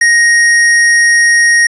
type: tone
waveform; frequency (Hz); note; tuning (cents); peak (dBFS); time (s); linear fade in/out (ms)
square; 1872; A#6; +7; -6; 0.01-1.67; 5
effects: resampled to 24000 Hz + 8-bit